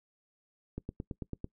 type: click train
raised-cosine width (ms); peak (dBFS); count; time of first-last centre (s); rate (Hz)
3; -24; 7; 0.78-1.444; 9.04
effects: noise-tail reverb RT60 0.1 s tail -22 dB re dry